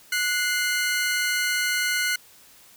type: tone pair together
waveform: sawtooth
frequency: 1470.7 / 2093 Hz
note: F#6 / C7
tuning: -11 / 0 cents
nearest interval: tritone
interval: 611 cents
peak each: -21 / -22 dBFS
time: 0.12-2.16 s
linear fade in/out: 5 ms
effects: white hiss -52 dBFS RMS until 2.76 s